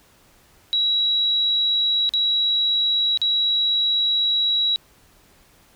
sine tone with dropouts, 3884 Hz, B7, 30 cents flat, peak -17 dBFS, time 0.73-4.76 s, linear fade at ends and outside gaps 0 ms, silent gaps 2.092-2.137 / 3.174-3.216 s, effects pink hiss -55 dBFS RMS until 5.75 s

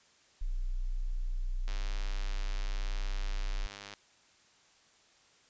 sine tone, 30.59 Hz, B0, 16 cents flat, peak -30 dBFS, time 0.41-3.67 s, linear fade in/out 10 ms
click train, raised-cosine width 0.2 ms, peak -27 dBFS, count 229, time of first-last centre 1.68-3.937 s, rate 101 Hz
effects white hiss -64 dBFS RMS until 5.49 s + resampled to 16000 Hz

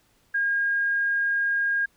sine tone, 1623 Hz, G#6, 40 cents flat, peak -21 dBFS, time 0.34-1.86 s, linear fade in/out 10 ms, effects pink hiss -64 dBFS RMS until 1.96 s

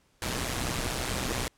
pink noise with amplitude modulation, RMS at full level -28 dBFS, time 0.22-1.48 s, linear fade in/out 2 ms, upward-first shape sine, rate 125 Hz, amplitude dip 70%, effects pink hiss -67 dBFS RMS until 1.57 s + low-pass 11000 Hz 12 dB/octave

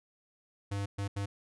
square tone bursts at uneven times, 100 Hz, G2, 35 cents sharp, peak -33 dBFS, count 3, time 0.71-0.86 / 0.98-1.08 / 1.16-1.26 s, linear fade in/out 10 ms, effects resampled to 24000 Hz

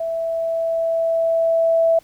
sine tone with level ramp, 659.3 Hz, E5, in tune, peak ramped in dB -21 to -12 dBFS, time 0-1.99 s, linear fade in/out 5 ms, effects pink hiss -53 dBFS RMS until 2.03 s

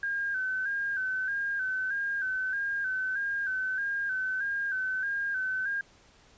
sine tone with vibrato, 1568 Hz, G6, in tune, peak -28 dBFS, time 0.03-5.81 s, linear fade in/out 2 ms, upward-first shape square, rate 1.6 Hz, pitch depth 51 cents each way, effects pink hiss -59 dBFS RMS until 6.37 s + resampled to 16000 Hz

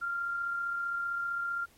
sine tone with amplitude modulation, 1390 Hz, F6, 9 cents flat, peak -29 dBFS, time 0.01-1.66 s, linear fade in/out 20 ms, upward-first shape sine, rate 35.4 Hz, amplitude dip 30%, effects pink hiss -62 dBFS RMS until 1.77 s + MP3 64 kbps

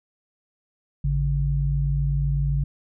sine tone pair together, 54.1 / 142.1 Hz, A1 / C#3, -29 / +43 cents, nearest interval octave + perfect fourth, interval 1672 cents, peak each -23 / -22 dBFS, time 1.04-2.64 s, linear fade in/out 5 ms, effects none

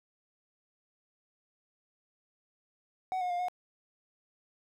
triangle tone with pitch steps, 748 / 722 / 705 / 723 Hz, F#5 / F#5 / F5 / F#5, +19 / -43 / +16 / -40 cents, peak -28 dBFS, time 3.12-3.484 s, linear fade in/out 0 ms, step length 91 ms, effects none

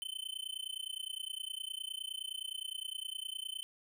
square tone with amplitude modulation, 3067 Hz, G7, 38 cents flat, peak -36 dBFS, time 0.02-3.63 s, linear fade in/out 0 ms, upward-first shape sine, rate 29.7 Hz, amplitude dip 100%, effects none

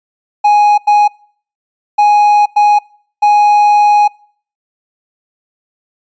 triangle tone bursts at uneven times, 830.6 Hz, G#5, in tune, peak -3 dBFS, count 5, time 0.44-0.78 / 0.87-1.08 / 1.98-2.46 / 2.56-2.79 / 3.22-4.08 s, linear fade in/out 10 ms, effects noise-tail reverb RT60 0.5 s tail -24 dB re dry + resampled to 16000 Hz

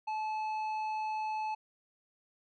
triangle tone with tanh clipping, 865 Hz, A5, 30 cents flat, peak -34 dBFS, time 0.07-1.55 s, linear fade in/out 10 ms, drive 12 dB, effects none

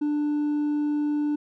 sine tone with hard clipping, 295.7 Hz, D4, 12 cents sharp, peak -23 dBFS, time 0.01-1.36 s, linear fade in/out 10 ms, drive 2 dB, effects none

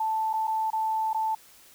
sine tone with dropouts, 880 Hz, A5, in tune, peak -24 dBFS, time 0-1.35 s, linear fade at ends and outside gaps 5 ms, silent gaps 0.331-0.336 / 0.472-0.477 / 0.704-0.73 / 1.132-1.145 s, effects white hiss -54 dBFS RMS until 1.74 s

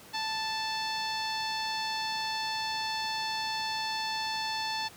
sawtooth tone with low-pass filter, 880 Hz, A5, in tune, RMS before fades -33 dBFS, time 0.13-4.89 s, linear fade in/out 20 ms, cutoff 4700 Hz, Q 3.9, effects pink hiss -51 dBFS RMS until 4.96 s + high-pass 100 Hz 12 dB/octave

